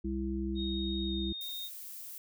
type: harmonic tone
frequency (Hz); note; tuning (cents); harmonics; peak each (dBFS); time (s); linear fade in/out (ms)
66.2; C2; +21; 1 / 3 / 5; -36 / -36 / -36; 0.04-1.33; 10
type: tone with pitch glide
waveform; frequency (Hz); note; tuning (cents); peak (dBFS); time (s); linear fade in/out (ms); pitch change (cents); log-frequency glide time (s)
sine; 3729 to 3695; A#7 to A#7; 0 to -16; -38; 0.55-1.7; 50; -16; 1.07-1.13
type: noise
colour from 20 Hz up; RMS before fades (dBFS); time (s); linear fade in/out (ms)
violet; -45; 1.41-2.18; 2
effects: none